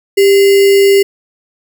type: tone with sample-and-hold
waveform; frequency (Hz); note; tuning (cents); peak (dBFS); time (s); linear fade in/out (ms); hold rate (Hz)
sine; 395.8; G4; +17; -4; 0.17-1.03; 10; 2450
effects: none